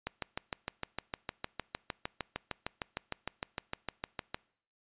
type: click train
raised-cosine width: 0.3 ms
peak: -18 dBFS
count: 29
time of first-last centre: 0.07-4.345 s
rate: 6.55 Hz
effects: noise-tail reverb RT60 0.6 s tail -24 dB re dry + resampled to 8000 Hz